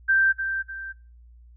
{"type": "tone with echo", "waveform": "sine", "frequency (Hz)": 1568, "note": "G6", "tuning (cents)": 0, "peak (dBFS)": -16, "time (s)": [0.08, 0.33], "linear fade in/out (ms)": 20, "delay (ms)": 300, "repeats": 2, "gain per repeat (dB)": -8, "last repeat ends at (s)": 0.93, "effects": ["noise-tail reverb RT60 0.3 s tail -17 dB re dry", "added 59 Hz sine -47 dBFS peak until 1.56 s"]}